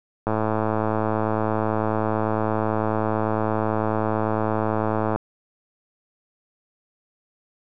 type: click train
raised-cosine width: 1 ms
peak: -9 dBFS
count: 534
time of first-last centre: 0.27-5.16 s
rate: 109 Hz
effects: none